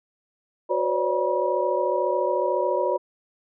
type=tone cluster; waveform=sine; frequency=366.9 / 507 / 555 / 589 / 964 Hz; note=F#4 / B4 / C#5 / D5 / B5; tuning=-15 / +45 / +2 / +5 / -42 cents; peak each=-27 dBFS; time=0.69-2.98 s; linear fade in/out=20 ms; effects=none